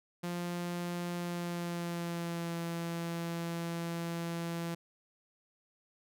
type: tone with pitch glide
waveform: sawtooth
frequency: 174.61 to 168.76 Hz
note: F3 to E3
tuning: 0 to +41 cents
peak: -31 dBFS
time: 0.23-4.75 s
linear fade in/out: 10 ms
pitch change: -59 cents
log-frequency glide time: 1.16-2.57 s
effects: none